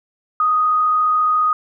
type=tone with frequency modulation; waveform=sine; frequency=1244.5 Hz; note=D#6; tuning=in tune; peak=-13 dBFS; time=0.4-1.53 s; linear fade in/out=2 ms; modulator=34.4 Hz; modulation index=0.37; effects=none